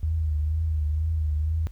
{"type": "tone with vibrato", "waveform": "sine", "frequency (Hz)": 77.9, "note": "D#2", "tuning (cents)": 3, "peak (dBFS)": -22, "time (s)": [0.03, 1.67], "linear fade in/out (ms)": 0, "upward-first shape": "triangle", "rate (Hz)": 2.1, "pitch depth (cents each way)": 70, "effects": ["added 50 Hz sine -38 dBFS peak until 1.71 s", "pink hiss -63 dBFS RMS until 1.71 s"]}